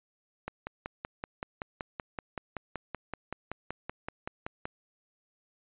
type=click train; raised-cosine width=0.5 ms; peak=-20 dBFS; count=23; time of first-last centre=0.48-4.655 s; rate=5.27 Hz; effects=resampled to 8000 Hz